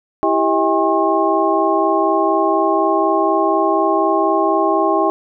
sine tone cluster, 328.8 / 392.9 / 638 / 807 / 1078 Hz, E4 / G4 / D#5 / G#5 / C#6, -4 / +4 / +43 / -50 / -49 cents, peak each -19 dBFS, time 0.23-5.1 s, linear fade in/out 0 ms, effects none

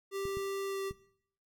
square tone with pitch glide, 392.4 to 389.7 Hz, G4 to G4, +2 to -10 cents, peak -35 dBFS, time 0.11-0.93 s, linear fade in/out 50 ms, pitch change -12 cents, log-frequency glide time 0.66-0.8 s
clicks, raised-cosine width 5 ms, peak -31 dBFS, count 3, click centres 0.254 / 0.371 / 0.91 s
effects noise-tail reverb RT60 0.7 s tail -19 dB re dry

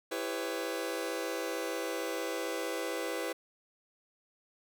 sawtooth chord, C# half-diminished seventh, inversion first, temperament just, 332.6 / 399.1 / 498.9 / 554.4 Hz, E4 / G4 / B4 / C#5, +16 / +31 / +17 / 0 cents, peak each -35 / -36 / -33 / -37 dBFS, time 0.11-3.33 s, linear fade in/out 10 ms, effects none

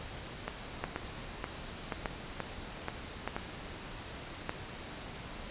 two click trains, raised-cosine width 0.5 ms, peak -17 / -19 dBFS, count 4 / 7, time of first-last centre 0.84-4.494 / 0.48-3.365 s, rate 0.821 / 2.08 Hz, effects pink hiss -44 dBFS RMS until 5.5 s + resampled to 8000 Hz

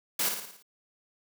white noise with echo, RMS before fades -28 dBFS, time 0.19-0.29 s, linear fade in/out 5 ms, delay 56 ms, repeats 6, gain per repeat -5 dB, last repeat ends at 0.626 s, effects high-pass 150 Hz 12 dB/octave

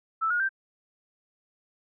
sine tone with pitch steps, 1318.5 / 1437.8 / 1568 Hz, E6 / F6 / G6, 0 / +50 / 0 cents, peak -23 dBFS, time 0.21-0.492 s, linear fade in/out 20 ms, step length 94 ms, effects none

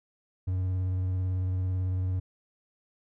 triangle tone with vibrato, 92.5 Hz, F#2, in tune, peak -24 dBFS, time 0.47-2.2 s, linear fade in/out 10 ms, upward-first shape triangle, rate 18 Hz, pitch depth 25 cents each way, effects none

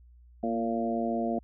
harmonic tone with a mistuned harmonic, 114.7 Hz, A#2, 28 cents flat, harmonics 2 / 3 / 4 / 5 / 6, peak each -30 / -35 / -37 / -36 / -32 dBFS, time 0.43-1.39 s, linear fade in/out 5 ms, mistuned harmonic 2, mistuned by +25 cents, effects added 60 Hz sine -52 dBFS peak until 1.43 s

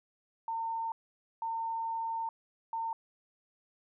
sine tone bursts at uneven times, 908 Hz, A#5, 46 cents flat, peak -32 dBFS, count 3, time 0.48-0.92 / 1.42-2.29 / 2.73-2.93 s, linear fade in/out 2 ms, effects none

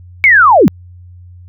sine linear sweep, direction down, 2258 to 138.59 Hz, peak -3 dBFS, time 0.24-0.68 s, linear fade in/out 0 ms, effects added 89 Hz sine -33 dBFS peak until 1.48 s

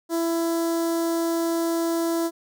sawtooth tone with notch filter, 333.3 Hz, E4, 19 cents sharp, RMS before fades -24 dBFS, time 0.09-2.31 s, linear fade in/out 50 ms, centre 2500 Hz, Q 0.54, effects none

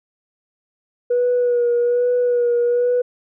sine tone with vibrato, 484.9 Hz, B4, 32 cents flat, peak -13 dBFS, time 1.1-3.02 s, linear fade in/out 10 ms, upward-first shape sine, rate 1.2 Hz, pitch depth 26 cents each way, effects tanh soft clip ceiling -11 dBFS

